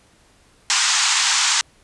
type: band-pass noise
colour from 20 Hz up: white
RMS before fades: -18 dBFS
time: 0.7-1.61 s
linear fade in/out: 0 ms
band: 850 to 7800 Hz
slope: 48 dB/octave
effects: pink hiss -55 dBFS RMS until 1.83 s + resampled to 24000 Hz